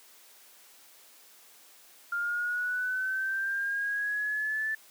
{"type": "linear sweep", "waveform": "sine", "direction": "up", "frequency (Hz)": [1396.9, 1760], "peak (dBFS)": -28, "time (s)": [2.12, 4.75], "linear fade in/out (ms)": 5, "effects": ["white hiss -56 dBFS RMS until 4.9 s", "high-pass 300 Hz 12 dB/octave"]}